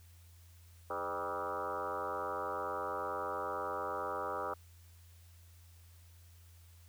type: tone with frequency modulation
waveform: sine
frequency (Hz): 880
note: A5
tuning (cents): 0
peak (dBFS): -35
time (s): 0.9-4.54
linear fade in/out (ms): 5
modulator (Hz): 91.1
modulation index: 5.2
effects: added 85 Hz sine -56 dBFS peak until 6.88 s + white hiss -66 dBFS RMS until 6.88 s